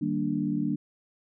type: chord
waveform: sine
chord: Eb major seventh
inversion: none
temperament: equal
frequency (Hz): 155.56 / 196 / 233.1 / 293.7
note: Eb3 / G3 / Bb3 / D4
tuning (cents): 0 / 0 / 0 / 0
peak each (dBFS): -33 / -31 / -31 / -29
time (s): 0.01-0.76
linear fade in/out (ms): 10
effects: none